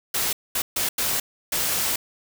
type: noise bursts at uneven times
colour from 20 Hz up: white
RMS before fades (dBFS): -24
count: 5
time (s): 0.14-0.33 / 0.55-0.62 / 0.76-0.89 / 0.98-1.2 / 1.52-1.96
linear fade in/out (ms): 5
effects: none